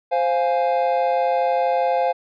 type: chord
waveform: triangle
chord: F minor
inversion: second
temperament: equal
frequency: 523.3 / 698.5 / 830.6 Hz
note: C5 / F5 / Ab5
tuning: 0 / 0 / 0 cents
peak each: -19 / -19 / -21 dBFS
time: 0.11-2.13 s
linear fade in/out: 20 ms
effects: resampled to 11025 Hz

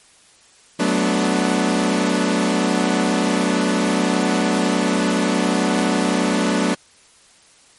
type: chord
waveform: sawtooth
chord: B minor seventh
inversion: second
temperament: equal with one note detuned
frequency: 185 / 216.7 / 246.9 / 293.7 Hz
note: F#3 / A3 / B3 / D4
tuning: 0 / -26 / 0 / 0 cents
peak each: -18 dBFS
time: 0.79-6.75 s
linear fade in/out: 10 ms
effects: white hiss -51 dBFS RMS until 7.78 s + MP3 48 kbps

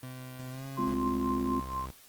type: tone with pitch glide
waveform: 30% pulse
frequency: 128.1 to 135.72 Hz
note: C3 to C#3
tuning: -36 to -36 cents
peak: -36 dBFS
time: 0.03-0.94 s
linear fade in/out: 2 ms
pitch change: +100 cents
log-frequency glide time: 0.5-0.65 s
type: tone with tremolo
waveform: sine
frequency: 1050 Hz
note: C6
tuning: 6 cents sharp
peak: -30 dBFS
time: 0.77-1.86 s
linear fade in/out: 5 ms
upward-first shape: triangle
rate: 4.2 Hz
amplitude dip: 85%
type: chord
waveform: sine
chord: F minor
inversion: first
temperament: equal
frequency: 207.7 / 261.6 / 349.2 Hz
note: Ab3 / C4 / F4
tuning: 0 / 0 / 0 cents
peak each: -35 / -31 / -35 dBFS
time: 0.78-1.6 s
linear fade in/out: 5 ms
type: tone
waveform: sawtooth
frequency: 65.41 Hz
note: C2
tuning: in tune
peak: -35 dBFS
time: 0.87-1.91 s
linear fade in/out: 5 ms
effects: white hiss -56 dBFS RMS until 2.08 s + Opus 24 kbps

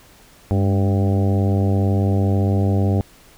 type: harmonic tone with a mistuned harmonic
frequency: 98 Hz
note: G2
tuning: in tune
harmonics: 1 / 2 / 3 / 4 / 5 / 6 / 7 / 8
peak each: -16 / -22 / -26 / -28 / -30 / -32 / -33 / -34 dBFS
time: 0.51-3.01 s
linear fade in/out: 0 ms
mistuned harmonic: 2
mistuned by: +57 cents
effects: pink hiss -49 dBFS RMS until 3.37 s

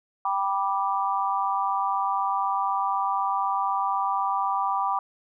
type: chord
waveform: sine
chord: G major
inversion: none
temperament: just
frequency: 784 / 980 / 1176 Hz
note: G5 / B5 / D6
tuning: 0 / -14 / +2 cents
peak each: -27 dBFS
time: 0.25-4.99 s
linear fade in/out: 2 ms
effects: none

